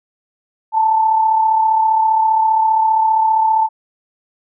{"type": "tone pair together", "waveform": "sine", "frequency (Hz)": [880, 915.1], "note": ["A5", "A#5"], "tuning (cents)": [0, -32], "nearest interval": "minor second", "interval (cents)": 68, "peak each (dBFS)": [-11, -22], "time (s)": [0.72, 3.69], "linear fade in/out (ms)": 50, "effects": []}